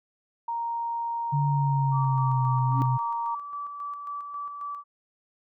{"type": "tone", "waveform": "sine", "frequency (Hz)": 932.3, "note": "A#5", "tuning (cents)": 0, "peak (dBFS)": -27, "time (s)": [0.48, 3.35], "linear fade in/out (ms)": 5}
{"type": "tone with pitch glide", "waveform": "sine", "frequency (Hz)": [143.8, 126.64], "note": ["D3", "B2"], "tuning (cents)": [-36, 44], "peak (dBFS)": -22, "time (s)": [1.32, 2.98], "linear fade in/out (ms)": 20, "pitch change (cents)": -220, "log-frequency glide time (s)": [1.48, 2.46]}
{"type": "tone with tremolo", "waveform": "sine", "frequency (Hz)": 1155, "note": "D6", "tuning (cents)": -29, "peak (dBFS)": -31, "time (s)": [1.91, 4.84], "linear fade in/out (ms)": 50, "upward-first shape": "square", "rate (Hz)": 3.7, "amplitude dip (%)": 40}
{"type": "tone with exponential growth", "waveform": "triangle", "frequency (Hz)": 272.5, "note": "C#4", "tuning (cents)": -29, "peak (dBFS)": -23, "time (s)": [2.61, 2.82], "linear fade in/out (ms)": 0, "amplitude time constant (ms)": 44}
{"effects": []}